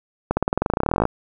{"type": "accelerating click train", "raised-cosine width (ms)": 1, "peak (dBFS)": -4, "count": 23, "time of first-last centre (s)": [0.31, 1.054], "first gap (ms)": 60, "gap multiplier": 0.94, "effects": []}